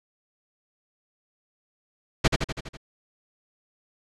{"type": "noise with echo", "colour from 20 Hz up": "pink", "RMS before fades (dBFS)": -17, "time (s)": [2.24, 2.28], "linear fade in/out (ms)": 10, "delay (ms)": 82, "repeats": 6, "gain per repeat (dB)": -4, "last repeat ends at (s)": 2.772, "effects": ["low-pass 5000 Hz 12 dB/octave"]}